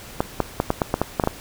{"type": "clicks", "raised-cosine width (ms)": 1, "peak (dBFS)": -4, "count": 10, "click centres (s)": [0.205, 0.403, 0.601, 0.704, 0.818, 0.941, 1.016, 1.198, 1.238, 1.274], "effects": ["pink hiss -40 dBFS RMS until 1.4 s"]}